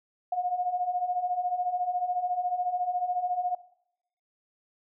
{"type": "beating tone pair", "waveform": "sine", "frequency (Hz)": [710, 724], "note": ["F5", "F#5"], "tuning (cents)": [28, -38], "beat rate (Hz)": 14, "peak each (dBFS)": [-32, -27], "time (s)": [0.32, 3.55], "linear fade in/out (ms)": 5, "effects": ["noise-tail reverb RT60 0.7 s tail -17 dB re dry"]}